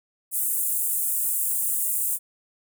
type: high-pass noise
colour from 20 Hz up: pink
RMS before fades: -25 dBFS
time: 0.31-2.19 s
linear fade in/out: 50 ms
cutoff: 8200 Hz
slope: 48 dB/octave
effects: none